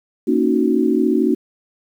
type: chord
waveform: sine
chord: D# minor seventh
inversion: second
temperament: equal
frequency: 233.1 / 277.2 / 311.1 / 370 Hz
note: A#3 / C#4 / D#4 / F#4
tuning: 0 / 0 / 0 / 0 cents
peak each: -19 dBFS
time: 0.27-1.35 s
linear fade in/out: 10 ms
effects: 8-bit